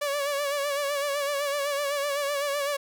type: tone with vibrato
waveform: sawtooth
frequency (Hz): 570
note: C#5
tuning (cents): +48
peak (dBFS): -22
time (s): 0.01-2.77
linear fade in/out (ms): 10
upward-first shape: sine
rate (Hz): 7.9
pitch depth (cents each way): 53
effects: none